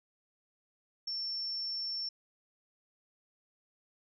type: tone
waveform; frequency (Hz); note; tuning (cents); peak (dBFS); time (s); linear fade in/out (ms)
sine; 5420; E8; +47; -34; 1.07-2.09; 5
effects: none

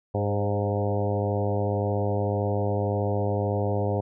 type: harmonic tone with a mistuned harmonic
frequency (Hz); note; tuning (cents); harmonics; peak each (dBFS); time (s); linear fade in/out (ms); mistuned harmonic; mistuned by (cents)
101.8; G#2; -34; 1 / 2 / 3 / 4 / 5 / 6 / 7 / 8 / 9; -26 / -33 / -35 / -31 / -30 / -35 / -34 / -39 / -40; 0.14-4.01; 10; 5; +28
effects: none

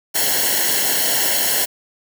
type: noise with comb filter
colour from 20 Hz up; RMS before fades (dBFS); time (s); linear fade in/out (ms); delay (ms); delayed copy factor
white; -18; 0.14-1.66; 20; 0.82; -0.8
effects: none

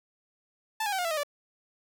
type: tone with pitch steps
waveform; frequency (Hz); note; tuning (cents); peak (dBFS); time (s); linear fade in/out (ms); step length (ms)
sawtooth; 880 / 821.1 / 766.1 / 714.8 / 666.9 / 622.3 / 580.6; A5 / G#5 / G5 / F5 / E5 / D#5 / D5; 0 / -20 / -40 / +40 / +20 / 0 / -20; -24; 0.8-1.234; 5; 62
effects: none

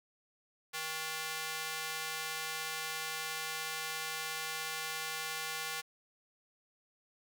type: tone with high-pass filter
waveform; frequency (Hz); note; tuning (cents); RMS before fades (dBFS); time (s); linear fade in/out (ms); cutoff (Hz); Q
square; 158.5; D#3; +32; -39; 0.73-5.82; 20; 1400; 0.67
effects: none

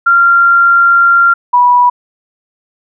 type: tone pair in turn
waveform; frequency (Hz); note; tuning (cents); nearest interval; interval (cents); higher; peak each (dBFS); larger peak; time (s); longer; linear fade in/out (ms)
sine; 1384 / 978.6; F6 / B5; -16 / -16; tritone; 600; first; -4; neither; 0.06-1.34 / 1.53-1.9; first; 10
effects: none

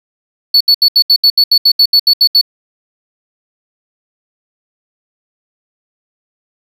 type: tone bursts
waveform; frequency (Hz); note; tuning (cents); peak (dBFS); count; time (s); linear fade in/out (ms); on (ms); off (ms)
triangle; 4435; C#8; 0; -3; 14; 0.54-2.413; 5; 66; 73
effects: none

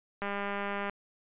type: click train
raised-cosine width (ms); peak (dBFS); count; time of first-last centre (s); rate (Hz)
0.5; -20; 137; 0.22-0.897; 201
effects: resampled to 8000 Hz

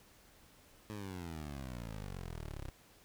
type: exponential sweep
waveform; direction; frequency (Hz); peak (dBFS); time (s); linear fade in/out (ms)
15% pulse; down; 108.4 to 31.86; -36; 0.9-2.7; 0
effects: pink hiss -63 dBFS RMS until 3.04 s

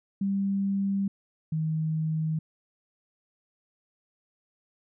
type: tone pair in turn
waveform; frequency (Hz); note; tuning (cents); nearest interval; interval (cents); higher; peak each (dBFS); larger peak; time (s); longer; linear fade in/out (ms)
sine; 196.9 / 157.83; G3 / D#3; +8 / +25; major third; 383; first; -24 / -25; first; 0.21-1.08 / 1.52-2.39; neither; 5
effects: none

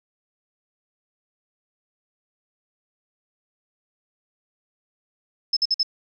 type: tone bursts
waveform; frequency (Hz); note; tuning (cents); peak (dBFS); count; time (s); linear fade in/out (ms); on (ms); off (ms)
sine; 5220; E8; -18; -17; 4; 5.53-5.831; 5; 37; 51
effects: none

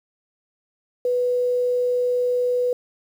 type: tone with quantisation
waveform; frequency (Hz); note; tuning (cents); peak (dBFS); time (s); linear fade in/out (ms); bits
sine; 493.9; B4; 0; -18; 1.05-2.73; 2; 8
effects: none

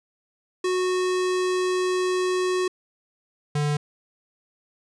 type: tone pair in turn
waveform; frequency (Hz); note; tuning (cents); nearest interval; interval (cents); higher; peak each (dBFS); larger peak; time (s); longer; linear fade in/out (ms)
square; 367.2 / 147.46; F#4 / D3; -13 / +7; octave + major third; 1580; first; -22; neither; 0.64-2.68 / 3.55-3.77; first; 5
effects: resampled to 22050 Hz

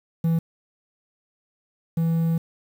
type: tone pair in turn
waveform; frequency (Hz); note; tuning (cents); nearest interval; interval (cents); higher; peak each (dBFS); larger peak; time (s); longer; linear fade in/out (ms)
triangle; 164.81 / 164.81; E3 / E3; 0 / 0; unison; 0; neither; -16 / -17; first; 0.24-0.39 / 1.97-2.38; second; 5
effects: 8-bit

